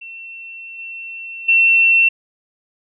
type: tone with level steps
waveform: sine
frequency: 2703 Hz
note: E7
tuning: 43 cents sharp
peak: -31 / -28 / -9 dBFS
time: 0.01-2.09 s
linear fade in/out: 10 ms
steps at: 0.78 / 1.48 s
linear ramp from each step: 10 ms
effects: none